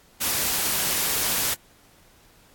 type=noise; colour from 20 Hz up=white; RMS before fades=-24 dBFS; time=0.2-1.55 s; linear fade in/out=20 ms; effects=pink hiss -56 dBFS RMS until 2.54 s + AAC 64 kbps